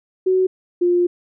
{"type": "tone pair in turn", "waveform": "sine", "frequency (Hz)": [373.3, 352.4], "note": ["F#4", "F4"], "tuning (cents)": [15, 16], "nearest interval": "minor second", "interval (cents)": 99, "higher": "first", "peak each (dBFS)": -13, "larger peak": "neither", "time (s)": [[0.26, 0.47], [0.81, 1.07]], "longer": "second", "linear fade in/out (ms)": 10, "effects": []}